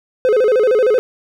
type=tone with vibrato; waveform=triangle; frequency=466.2 Hz; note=A#4; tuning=in tune; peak=-8 dBFS; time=0.25-0.99 s; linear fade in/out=0 ms; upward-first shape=square; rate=13 Hz; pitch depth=160 cents each way; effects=none